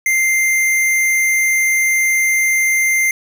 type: tone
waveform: square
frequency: 2093 Hz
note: C7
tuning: in tune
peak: -13 dBFS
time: 0.06-3.11 s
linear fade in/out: 2 ms
effects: none